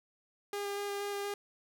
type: tone with vibrato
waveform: sawtooth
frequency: 404.3 Hz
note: G#4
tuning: 46 cents flat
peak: -31 dBFS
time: 0.53-1.34 s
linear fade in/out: 2 ms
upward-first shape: square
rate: 4.2 Hz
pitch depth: 8 cents each way
effects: none